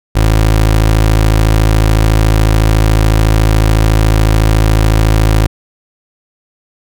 25% pulse tone, 53.9 Hz, A1, 35 cents flat, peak -3 dBFS, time 0.15-5.47 s, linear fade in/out 10 ms, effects none

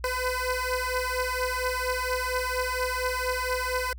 15% pulse beating tone pair, 503 / 507.3 Hz, B4 / B4, +32 / +46 cents, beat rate 4.3 Hz, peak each -23 dBFS, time 0.04-3.93 s, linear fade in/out 2 ms, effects added 60 Hz sine -38 dBFS peak until 3.98 s

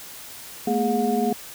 sine tone cluster, 217.4 / 238.7 / 416 / 718 Hz, A3 / A#3 / G#4 / F5, -21 / +41 / +3 / +48 cents, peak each -25 dBFS, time 0.67-1.33 s, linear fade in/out 5 ms, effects white hiss -40 dBFS RMS until 1.54 s

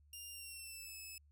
10% pulse tone with pitch glide, 2800 to 2597 Hz, F7 to E7, +4 to -26 cents, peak -40 dBFS, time 0.13-1.18 s, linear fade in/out 2 ms, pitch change -130 cents, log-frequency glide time 0.3-0.95 s, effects added 73 Hz sine -64 dBFS peak until 1.31 s

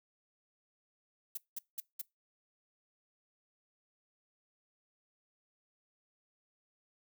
violet noise bursts, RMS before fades -39 dBFS, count 4, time 1.35-2.016 s, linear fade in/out 5 ms, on 24 ms, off 190 ms, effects noise-tail reverb RT60 0.2 s tail -23 dB re dry

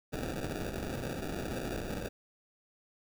white noise with sample-and-hold, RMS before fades -37 dBFS, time 0.12-2.09 s, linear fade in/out 20 ms, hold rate 1050 Hz, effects none

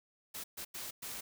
white noise bursts at uneven times, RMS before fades -43 dBFS, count 4, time 0.34-0.44 / 0.57-0.65 / 0.74-0.91 / 1.02-1.21 s, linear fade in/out 10 ms, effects none

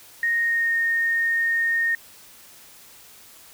sine tone with pitch glide, 1860 to 1842.9 Hz, A#6 to A#6, -4 to -20 cents, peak -19 dBFS, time 0.23-1.95 s, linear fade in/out 2 ms, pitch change -16 cents, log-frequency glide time 0.42-0.77 s, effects white hiss -48 dBFS RMS until 3.53 s

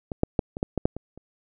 clicks, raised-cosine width 2 ms, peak -17 / -6 / -7 / -19 / -10 / -11 / -6 / -20 / -30 dBFS, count 9, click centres 0.118 / 0.234 / 0.392 / 0.569 / 0.629 / 0.777 / 0.855 / 0.966 / 1.176 s, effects none

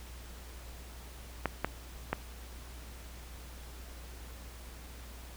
clicks, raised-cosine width 0.5 ms, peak -14 dBFS, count 3, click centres 1.457 / 1.646 / 2.13 s, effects added 60 Hz sine -46 dBFS peak until 5.36 s + pink hiss -52 dBFS RMS until 5.36 s

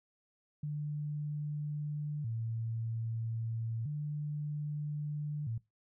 sine tone with vibrato, 130 Hz, C3, 11 cents flat, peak -34 dBFS, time 0.63-5.58 s, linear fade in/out 5 ms, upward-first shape square, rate 0.31 Hz, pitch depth 230 cents each way, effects noise-tail reverb RT60 0.2 s tail -20 dB re dry

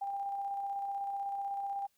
sine tone with tremolo, 796 Hz, G5, 26 cents sharp, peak -33 dBFS, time 0.01-1.87 s, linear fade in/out 10 ms, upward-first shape square, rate 16 Hz, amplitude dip 25%, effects white hiss -75 dBFS RMS until 1.97 s

